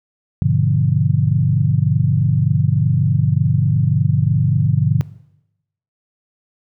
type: chord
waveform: sine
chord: G# diminished seventh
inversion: none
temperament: equal with one note detuned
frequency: 101.45 / 123.47 / 146.83 / 174.61 Hz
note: G#2 / B2 / D3 / F3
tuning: -40 / 0 / 0 / 0 cents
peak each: -18 / -18 / -16 / -22 dBFS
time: 0.42-5.01 s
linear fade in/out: 0 ms
effects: noise-tail reverb RT60 0.9 s tail -20 dB re dry